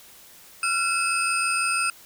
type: tone cluster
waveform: sine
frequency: 1364 / 1450 / 2595 / 4965 / 8730 Hz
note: F6 / F#6 / E7 / D#8 / C#9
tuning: -41 / -35 / -28 / -5 / -28 cents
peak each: -26 / -34 / -25 / -32 / -28 dBFS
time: 0.63-1.9 s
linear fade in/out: 2 ms
effects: white hiss -49 dBFS RMS until 2.05 s